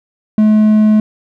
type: tone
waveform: triangle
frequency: 214.3 Hz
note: A3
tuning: 45 cents flat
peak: -4 dBFS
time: 0.38-1 s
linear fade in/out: 2 ms
effects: none